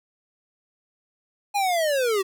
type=linear sweep; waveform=square; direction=down; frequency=830.6 to 369.7 Hz; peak=-21 dBFS; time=1.54-2.23 s; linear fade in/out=20 ms; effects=none